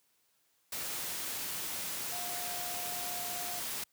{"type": "tone in noise", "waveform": "sine", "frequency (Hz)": 710, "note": "F5", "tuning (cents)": 28, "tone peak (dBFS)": -43, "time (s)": [2.12, 3.6], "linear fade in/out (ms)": 5, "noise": "white", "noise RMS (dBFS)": -38, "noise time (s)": [0.72, 3.84], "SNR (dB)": -8, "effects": ["white hiss -73 dBFS RMS until 3.92 s", "high-pass 80 Hz 12 dB/octave"]}